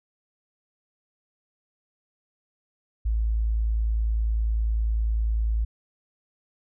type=tone; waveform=sine; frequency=55 Hz; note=A1; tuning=in tune; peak=-21 dBFS; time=3.05-5.65 s; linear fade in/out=10 ms; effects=none